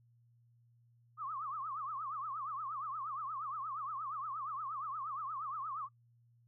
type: tone with vibrato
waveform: sine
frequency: 1174 Hz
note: D6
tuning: 1 cent flat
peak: -38 dBFS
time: 1.17-5.89 s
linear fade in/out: 50 ms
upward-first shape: triangle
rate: 8.5 Hz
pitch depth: 220 cents each way
effects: noise-tail reverb RT60 0.1 s tail -23 dB re dry + added 118 Hz sine -65 dBFS peak until 6.47 s